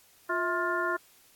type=harmonic tone with a mistuned harmonic; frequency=352.2 Hz; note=F4; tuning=15 cents sharp; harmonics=1 / 2 / 3 / 4 / 5; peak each=-33 / -35 / -32 / -31 / -36 dBFS; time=0.29-0.97 s; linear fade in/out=10 ms; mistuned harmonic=2; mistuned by=-130 cents; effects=white hiss -60 dBFS RMS until 1.35 s + AAC 64 kbps